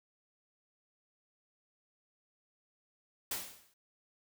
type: noise with exponential decay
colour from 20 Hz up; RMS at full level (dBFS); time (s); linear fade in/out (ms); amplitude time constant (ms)
white; -34; 3.31-3.74; 5; 93
effects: none